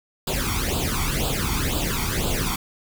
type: noise with flanger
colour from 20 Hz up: pink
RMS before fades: -24 dBFS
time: 0.27-2.56 s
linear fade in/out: 5 ms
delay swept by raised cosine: 0.25 to 0.9 ms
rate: 2 Hz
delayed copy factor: +0.8
effects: none